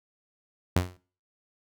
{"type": "tone with exponential decay", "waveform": "sawtooth", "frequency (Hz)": 90.4, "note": "F#2", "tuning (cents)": -40, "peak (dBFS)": -14, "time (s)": [0.76, 0.97], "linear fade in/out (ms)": 5, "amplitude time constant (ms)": 45, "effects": ["noise-tail reverb RT60 0.4 s tail -20 dB re dry"]}